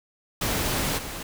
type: noise with level steps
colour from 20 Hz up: pink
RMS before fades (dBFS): -26 / -35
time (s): 0.41-1.23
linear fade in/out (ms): 5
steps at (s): 0.97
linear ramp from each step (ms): 20
effects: none